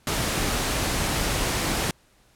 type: noise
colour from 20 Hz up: pink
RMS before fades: -25 dBFS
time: 0.07-1.91 s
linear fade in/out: 2 ms
effects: pink hiss -60 dBFS RMS until 2.35 s + low-pass 12000 Hz 12 dB/octave